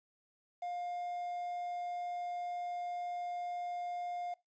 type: tone with quantisation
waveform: triangle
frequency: 707 Hz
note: F5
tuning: 21 cents sharp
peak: -35 dBFS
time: 0.62-4.34 s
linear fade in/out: 5 ms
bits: 10
effects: noise-tail reverb RT60 0.2 s tail -21 dB re dry + resampled to 16000 Hz